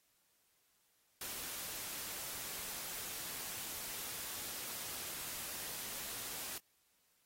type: noise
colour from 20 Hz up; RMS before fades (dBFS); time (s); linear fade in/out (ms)
white; -44; 1.21-6.58; 2
effects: white hiss -75 dBFS RMS until 7.25 s + AAC 48 kbps